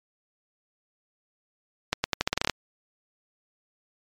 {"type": "accelerating click train", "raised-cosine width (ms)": 0.2, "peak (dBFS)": -5, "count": 11, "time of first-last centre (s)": [1.93, 2.497], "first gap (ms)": 110, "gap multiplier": 0.84, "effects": ["MP3 96 kbps"]}